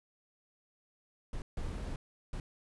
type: noise bursts at uneven times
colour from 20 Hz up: brown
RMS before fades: -38 dBFS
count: 3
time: 1.33-1.42 / 1.57-1.96 / 2.33-2.4 s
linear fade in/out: 2 ms
effects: resampled to 24000 Hz